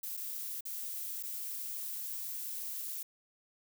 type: noise with dropouts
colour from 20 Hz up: violet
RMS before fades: -40 dBFS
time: 0.03-3.03 s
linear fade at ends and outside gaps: 5 ms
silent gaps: 0.169-0.173 / 0.608-0.653 / 1.228-1.234 s
effects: none